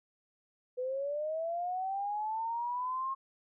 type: linear sweep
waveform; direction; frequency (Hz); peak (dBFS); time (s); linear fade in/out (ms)
sine; up; 494.5 to 1080; -32; 0.77-3.15; 20
effects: none